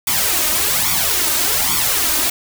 white noise with flanger, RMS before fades -17 dBFS, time 0.07-2.3 s, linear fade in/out 5 ms, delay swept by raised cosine 0.87 to 3.27 ms, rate 1.2 Hz, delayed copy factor +0.7, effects none

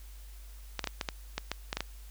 clicks, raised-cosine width 0.2 ms, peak -14 dBFS, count 10, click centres 0.793 / 0.842 / 0.873 / 1.012 / 1.088 / 1.38 / 1.516 / 1.729 / 1.77 / 1.806 s, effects added 50 Hz sine -45 dBFS peak until 2.1 s + white hiss -58 dBFS RMS until 2.1 s

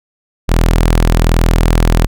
sawtooth tone, 41.2 Hz, E1, in tune, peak -4 dBFS, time 0.48-2.07 s, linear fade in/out 20 ms, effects none

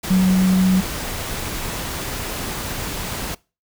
sine tone in noise, 186.4 Hz, F#3, 13 cents sharp, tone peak -12 dBFS, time 0.1-0.81 s, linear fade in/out 10 ms, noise pink, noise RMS -27 dBFS, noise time 0.03-3.35 s, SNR +12 dB, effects noise-tail reverb RT60 0.3 s tail -23 dB re dry

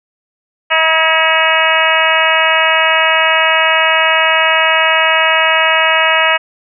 harmonic tone with a mistuned harmonic, 320 Hz, D#4, 49 cents sharp, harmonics 2 / 3 / 4 / 5 / 6 / 7 / 8 / 9, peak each -17 / -17 / -17 / -17 / -17 / -17 / -17 / -17 dBFS, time 0.7-6.38 s, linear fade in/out 20 ms, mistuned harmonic 5, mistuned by +40 cents, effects none

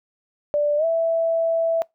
sine tone with pitch glide, 588 to 660 Hz, D5 to E5, +2 to +2 cents, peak -17 dBFS, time 0.54-1.82 s, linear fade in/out 0 ms, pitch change +200 cents, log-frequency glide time 0.77-0.85 s, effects noise-tail reverb RT60 0.2 s tail -26 dB re dry

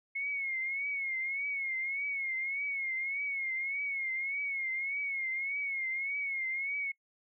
sine tone with vibrato, 2175 Hz, C#7, 33 cents flat, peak -32 dBFS, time 0.15-6.92 s, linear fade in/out 10 ms, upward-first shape triangle, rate 1.7 Hz, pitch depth 91 cents each way, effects noise-tail reverb RT60 0.1 s tail -24 dB re dry

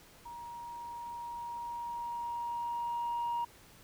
sine tone with level ramp, 946 Hz, A#5, 25 cents sharp, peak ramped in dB -43 to -29 dBFS, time 0.25-3.45 s, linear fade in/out 10 ms, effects tanh soft clip ceiling -29 dBFS + pink hiss -58 dBFS RMS until 3.83 s

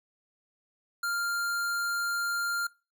square tone, 1396.9 Hz, F6, in tune, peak -29 dBFS, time 1.03-2.67 s, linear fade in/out 5 ms, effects noise-tail reverb RT60 0.3 s tail -22 dB re dry

